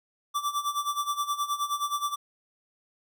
square tone with tremolo, 1166 Hz, D6, 13 cents flat, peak -25 dBFS, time 0.34-2.16 s, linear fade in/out 20 ms, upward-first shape sine, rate 9.5 Hz, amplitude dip 80%, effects none

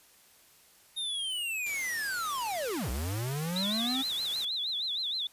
square linear two-way sweep, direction down then up, 3717 to 58 to 271.4 Hz, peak -32 dBFS, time 0.96-4.03 s, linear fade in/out 20 ms, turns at 2.9 s
white noise, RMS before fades -43 dBFS, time 1.66-4.45 s, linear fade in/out 5 ms
sine tone with vibrato, 3729 Hz, A#7, in tune, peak -30 dBFS, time 3.56-5.27 s, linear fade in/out 2 ms, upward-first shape sine, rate 6.4 Hz, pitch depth 180 cents each way
effects white hiss -60 dBFS RMS until 5.32 s + resampled to 32000 Hz

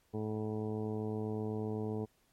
harmonic tone, 107.9 Hz, A2, 33 cents flat, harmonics 1 / 2 / 3 / 4 / 5 / 6 / 7 / 8 / 9, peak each -39 / -39 / -43 / -39 / -53 / -53 / -50 / -57 / -55 dBFS, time 0.13-2.06 s, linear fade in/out 20 ms, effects pink hiss -72 dBFS RMS until 2.32 s + MP3 64 kbps

